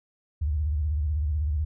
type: tone with vibrato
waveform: sine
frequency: 75 Hz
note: D2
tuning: 37 cents sharp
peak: -23 dBFS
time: 0.41-1.65 s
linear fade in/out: 10 ms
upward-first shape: square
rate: 16 Hz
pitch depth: 120 cents each way
effects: none